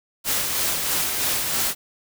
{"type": "noise with tremolo", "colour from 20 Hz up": "white", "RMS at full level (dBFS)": -22, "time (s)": [0.24, 1.75], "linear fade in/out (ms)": 50, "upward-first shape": "sine", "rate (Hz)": 3.1, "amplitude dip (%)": 35, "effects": []}